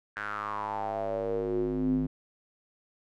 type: tone with band-pass filter sweep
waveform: square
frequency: 52 Hz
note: G#1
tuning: 3 cents sharp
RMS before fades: -31 dBFS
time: 0.16-2.07 s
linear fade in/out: 10 ms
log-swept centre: 1600 to 220 Hz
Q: 6.2
effects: none